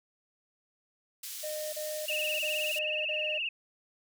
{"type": "band-pass noise", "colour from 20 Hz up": "white", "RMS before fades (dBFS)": -41, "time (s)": [1.23, 2.79], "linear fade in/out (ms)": 5, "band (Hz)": [3000, 16000], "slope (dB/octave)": 12}
{"type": "tone bursts", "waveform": "triangle", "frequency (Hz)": 612, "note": "D#5", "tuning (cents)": -29, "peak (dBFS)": -33, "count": 6, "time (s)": [1.43, 3.385], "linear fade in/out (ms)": 10, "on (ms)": 300, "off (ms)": 31}
{"type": "tone with vibrato", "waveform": "sine", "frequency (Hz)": 2719, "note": "F7", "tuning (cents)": -47, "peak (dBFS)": -30, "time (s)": [2.08, 3.49], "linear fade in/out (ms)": 5, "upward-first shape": "triangle", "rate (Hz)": 19, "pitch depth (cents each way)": 120}
{"effects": []}